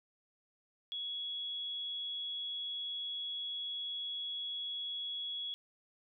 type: tone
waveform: sine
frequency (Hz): 3353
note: G#7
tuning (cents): +16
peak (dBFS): -37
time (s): 0.92-5.54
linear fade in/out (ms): 0
effects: none